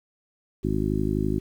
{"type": "harmonic tone", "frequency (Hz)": 51.91, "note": "G#1", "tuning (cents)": 0, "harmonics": [1, 2, 3, 4, 5, 6, 7], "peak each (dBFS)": [-30, -30, -30, -30, -30, -30, -30], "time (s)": [0.63, 1.4], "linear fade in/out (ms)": 20, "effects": ["9-bit"]}